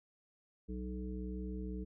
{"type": "harmonic tone with a mistuned harmonic", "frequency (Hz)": 62, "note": "B1", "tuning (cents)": 7, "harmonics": [1, 3, 5, 7], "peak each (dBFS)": [-41, -43, -47, -49], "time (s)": [0.68, 1.85], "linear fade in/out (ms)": 20, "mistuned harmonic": 3, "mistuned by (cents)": 19, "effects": []}